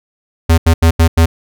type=tone bursts at uneven times; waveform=square; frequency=82.41 Hz; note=E2; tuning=in tune; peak=-6 dBFS; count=5; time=0.49-0.58 / 0.66-0.74 / 0.82-0.91 / 0.99-1.08 / 1.17-1.26 s; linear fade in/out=10 ms; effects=none